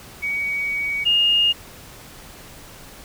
sine tone pair in turn, 2254 / 2840 Hz, C#7 / F7, +28 / +28 cents, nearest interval major third, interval 400 cents, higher second, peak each -21 / -14 dBFS, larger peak second, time 0.22-1.05 / 1.05-1.53 s, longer first, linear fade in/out 20 ms, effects pink hiss -42 dBFS RMS until 3.04 s

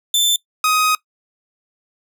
sawtooth tone pair in turn, 3542 / 1254.7 Hz, A7 / D#6, +11 / +14 cents, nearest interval octave + tritone, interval 1797 cents, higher first, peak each -10 dBFS, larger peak neither, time 0.14-0.36 / 0.64-0.95 s, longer second, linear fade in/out 2 ms, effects noise-tail reverb RT60 0.1 s tail -20 dB re dry

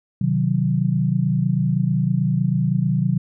sine chord, C diminished, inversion none, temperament equal with one note detuned, 129.24 / 155.56 / 185 Hz, C3 / Eb3 / Gb3, -21 / 0 / 0 cents, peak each -21 dBFS, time 0.21-3.18 s, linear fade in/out 5 ms, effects none

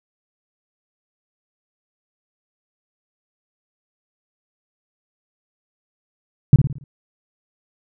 sine tone with echo, 138.59 Hz, C#3, in tune, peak -3 dBFS, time 6.53-6.56 s, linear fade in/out 2 ms, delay 56 ms, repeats 5, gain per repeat -7 dB, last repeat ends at 6.84 s, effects none

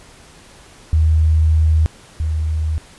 sine tone pair in turn, 78.9 / 78.35 Hz, D#2 / D#2, +25 / +13 cents, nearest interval unison, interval 12 cents, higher first, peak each -10 / -16 dBFS, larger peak first, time 0.93-1.86 / 2.2-2.78 s, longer first, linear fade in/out 0 ms, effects pink hiss -44 dBFS RMS until 2.98 s + resampled to 24000 Hz

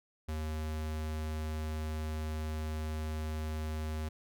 square tone, 77.78 Hz, D#2, in tune, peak -35 dBFS, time 0.28-4.09 s, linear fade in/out 10 ms, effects none

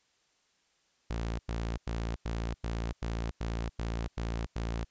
sawtooth tone bursts, 56.8 Hz, A#1, 44 cents flat, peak -28 dBFS, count 10, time 1.1-4.846 s, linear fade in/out 5 ms, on 290 ms, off 94 ms, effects white hiss -71 dBFS RMS until 4.9 s + resampled to 16000 Hz

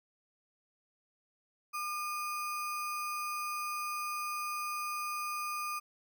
sine tone with sample-and-hold, 1205 Hz, D6, 44 cents sharp, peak -34 dBFS, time 1.73-5.8 s, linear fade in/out 20 ms, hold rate 3675 Hz, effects none

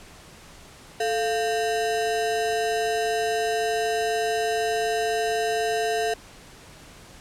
square ring-modulated tone, 567 Hz, C#5, 39 cents sharp, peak -20 dBFS, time 1-6.14 s, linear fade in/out 5 ms, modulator 129 Hz, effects pink hiss -47 dBFS RMS until 7.2 s + low-pass 10000 Hz 12 dB/octave

